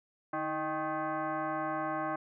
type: tone with frequency modulation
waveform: sine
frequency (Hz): 150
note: D3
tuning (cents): +37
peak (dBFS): -31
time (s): 0.33-2.16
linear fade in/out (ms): 5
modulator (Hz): 467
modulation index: 2.7
effects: none